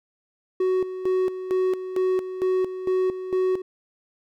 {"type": "tone with tremolo", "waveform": "triangle", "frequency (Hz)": 372, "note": "F#4", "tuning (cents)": 9, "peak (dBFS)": -17, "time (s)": [0.6, 3.62], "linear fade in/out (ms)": 5, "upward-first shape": "square", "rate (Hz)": 2.2, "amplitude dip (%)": 70, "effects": []}